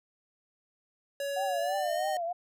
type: tone with pitch glide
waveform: square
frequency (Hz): 562 to 616.4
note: C#5 to D#5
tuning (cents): +24 to -16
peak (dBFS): -32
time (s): 1.2-2.17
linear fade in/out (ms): 2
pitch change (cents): +160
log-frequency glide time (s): 1.55-2
type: tone with vibrato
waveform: sine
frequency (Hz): 726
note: F#5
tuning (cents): -33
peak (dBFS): -30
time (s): 1.36-2.33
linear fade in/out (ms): 10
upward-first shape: triangle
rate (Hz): 3.1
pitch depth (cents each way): 160
effects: none